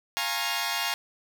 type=chord; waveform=10% pulse; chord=Bb minor seventh; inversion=second; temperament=equal with one note detuned; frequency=698.5 / 830.6 / 932.3 / 1086.5 Hz; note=F5 / Ab5 / Bb5 / Db6; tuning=0 / 0 / 0 / -35 cents; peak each=-25 / -24 / -24 / -24 dBFS; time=0.17-0.94 s; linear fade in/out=0 ms; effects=none